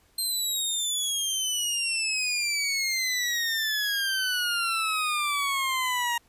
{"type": "exponential sweep", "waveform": "20% pulse", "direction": "down", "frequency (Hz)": [4176, 938], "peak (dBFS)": -20, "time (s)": [0.18, 6.18], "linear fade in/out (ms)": 5, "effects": ["pink hiss -63 dBFS RMS until 6.28 s", "resampled to 32000 Hz"]}